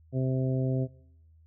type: harmonic tone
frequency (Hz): 130.6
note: C3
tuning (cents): -3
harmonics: 1 / 2 / 3 / 4 / 5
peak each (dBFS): -26 / -32 / -36 / -38 / -40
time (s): 0.12-0.88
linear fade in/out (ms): 50
effects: noise-tail reverb RT60 0.9 s tail -24 dB re dry + added 80 Hz sine -55 dBFS peak until 1.46 s